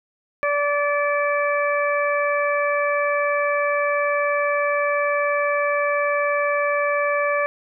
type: harmonic tone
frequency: 579 Hz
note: D5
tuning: 25 cents flat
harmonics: 1 / 2 / 3 / 4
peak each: -21 / -24 / -26 / -27 dBFS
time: 0.43-7.46 s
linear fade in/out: 0 ms
effects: none